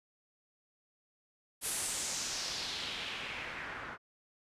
white noise with low-pass filter sweep, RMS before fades -39 dBFS, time 1.61-3.98 s, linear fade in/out 50 ms, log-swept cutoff 11000 to 1400 Hz, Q 2.3, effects resampled to 32000 Hz

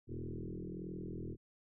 sine tone with frequency modulation, 103.83 Hz, G#2, in tune, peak -40 dBFS, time 0.07-1.37 s, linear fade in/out 50 ms, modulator 41.4 Hz, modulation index 7, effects none

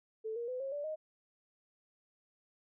sine tone with pitch steps, 440 / 471.6 / 505.4 / 541.7 / 580.6 / 622.3 Hz, A4 / A#4 / B4 / C#5 / D5 / D#5, 0 / +20 / +40 / -40 / -20 / 0 cents, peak -36 dBFS, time 0.24-0.96 s, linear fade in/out 20 ms, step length 120 ms, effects none

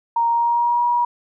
sine tone with pitch glide, 932.3 to 960.2 Hz, A#5 to B5, 0 to -49 cents, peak -15 dBFS, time 0.16-1.05 s, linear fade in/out 5 ms, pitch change +51 cents, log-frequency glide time 0.27-0.84 s, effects none

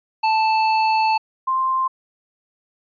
square / sine tone pair in turn, 880 / 1048.3 Hz, A5 / C6, 0 / +3 cents, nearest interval minor third, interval 303 cents, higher second, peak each -16 / -17 dBFS, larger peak first, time 0.23-1.18 / 1.47-1.88 s, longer first, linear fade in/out 10 ms, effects resampled to 11025 Hz

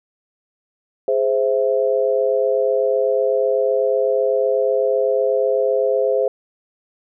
sine chord, Ab augmented, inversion none, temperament equal, 415.3 / 523.3 / 659.3 Hz, Ab4 / C5 / E5, 0 / 0 / 0 cents, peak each -20 / -17 / -23 dBFS, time 1.08-6.28 s, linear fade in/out 2 ms, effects none

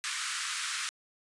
pink band-pass noise, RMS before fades -35 dBFS, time 0.04-0.89 s, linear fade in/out 0 ms, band 1200 to 10000 Hz, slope 48 dB/octave, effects resampled to 24000 Hz

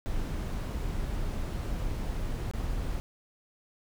brown noise with dropouts, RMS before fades -32 dBFS, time 0.06-3 s, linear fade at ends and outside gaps 0 ms, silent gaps 2.512-2.536 s, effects none

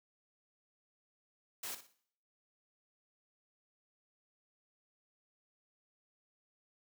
white noise with echo, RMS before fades -42 dBFS, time 1.63-1.75 s, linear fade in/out 5 ms, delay 60 ms, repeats 3, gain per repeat -11 dB, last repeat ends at 1.93 s, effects noise-tail reverb RT60 0.6 s tail -18 dB re dry + high-pass 200 Hz 12 dB/octave

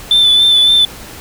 sine tone with vibrato, 3520 Hz, A7, in tune, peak -4 dBFS, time 0.11-0.85 s, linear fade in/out 2 ms, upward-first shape sine, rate 3.6 Hz, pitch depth 25 cents each way, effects tanh soft clip ceiling -4 dBFS + pink hiss -32 dBFS RMS until 1.2 s

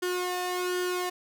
sawtooth tone with flanger, 360.9 Hz, F#4, 43 cents flat, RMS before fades -30 dBFS, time 0.02-1.1 s, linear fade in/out 10 ms, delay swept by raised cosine 0.63 to 1.13 ms, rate 1.3 Hz, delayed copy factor +0.65, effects none

